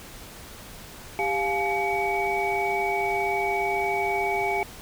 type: tone cluster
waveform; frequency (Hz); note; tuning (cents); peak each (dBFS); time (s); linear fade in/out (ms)
sine; 396.8 / 701 / 850 / 2259; G4 / F5 / G#5 / C#7; +21 / +6 / +40 / +32; -28; 1.19-4.63; 0
effects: tanh soft clip ceiling -12 dBFS + pink hiss -43 dBFS RMS until 4.81 s